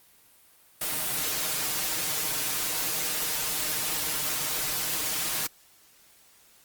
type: noise with comb filter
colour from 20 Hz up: white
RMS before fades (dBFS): -29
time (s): 0.81-5.47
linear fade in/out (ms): 5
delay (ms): 6.5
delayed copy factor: +0.9
effects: white hiss -58 dBFS RMS until 6.64 s + Opus 32 kbps